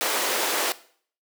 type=high-pass noise; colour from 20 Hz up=pink; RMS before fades=-25 dBFS; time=0.01-0.72 s; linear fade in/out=0 ms; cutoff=370 Hz; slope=24 dB/octave; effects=noise-tail reverb RT60 0.5 s tail -17 dB re dry